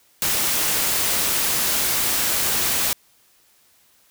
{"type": "noise", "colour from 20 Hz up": "white", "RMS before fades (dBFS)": -21, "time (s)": [0.22, 2.93], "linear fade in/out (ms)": 0, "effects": ["white hiss -58 dBFS RMS until 4.1 s"]}